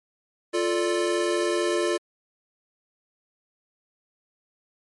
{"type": "chord", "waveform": "square", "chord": "D minor", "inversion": "first", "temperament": "equal", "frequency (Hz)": [349.2, 440, 587.3], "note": ["F4", "A4", "D5"], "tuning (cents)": [0, 0, 0], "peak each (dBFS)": [-25, -29, -29], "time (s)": [0.53, 1.98], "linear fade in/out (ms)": 20, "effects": ["MP3 48 kbps"]}